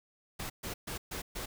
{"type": "noise bursts", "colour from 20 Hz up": "pink", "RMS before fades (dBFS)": -39, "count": 5, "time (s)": [0.39, 1.46], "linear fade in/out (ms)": 10, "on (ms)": 110, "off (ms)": 130, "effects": []}